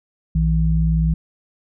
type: tone pair together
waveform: sine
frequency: 59.72 / 161.2 Hz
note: A#1 / E3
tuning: +43 / -38 cents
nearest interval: octave + perfect fourth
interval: 1719 cents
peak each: -17 dBFS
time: 0.35-1.14 s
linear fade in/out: 5 ms
effects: none